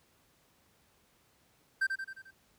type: tone with echo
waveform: triangle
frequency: 1565 Hz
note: G6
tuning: 3 cents flat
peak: -24 dBFS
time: 1.81-1.87 s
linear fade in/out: 10 ms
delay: 88 ms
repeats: 5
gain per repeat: -5 dB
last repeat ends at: 2.31 s
effects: pink hiss -68 dBFS RMS until 2.58 s + high-pass 60 Hz 12 dB/octave